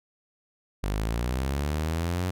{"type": "linear sweep", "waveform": "sawtooth", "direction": "up", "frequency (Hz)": [48.12, 92.5], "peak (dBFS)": -22, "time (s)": [0.83, 2.31], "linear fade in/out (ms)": 10, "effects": []}